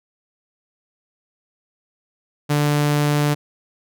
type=tone; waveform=sawtooth; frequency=147.1 Hz; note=D3; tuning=3 cents sharp; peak=-12 dBFS; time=2.49-3.35 s; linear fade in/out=20 ms; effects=none

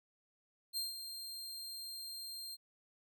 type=tone with ADSR envelope; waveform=sawtooth; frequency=4186 Hz; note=C8; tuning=in tune; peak=-32 dBFS; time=0.73-2.57 s; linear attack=40 ms; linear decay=160 ms; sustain=-9 dB; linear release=33 ms; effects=none

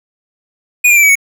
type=tone with pitch steps; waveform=square; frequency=2461 / 2399 / 2339 / 2280 / 2223 Hz; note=D#7 / D7 / D7 / C#7 / C#7; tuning=-20 / +36 / -8 / +48 / +4 cents; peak=-6 dBFS; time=0.84-1.155 s; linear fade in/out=10 ms; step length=63 ms; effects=none

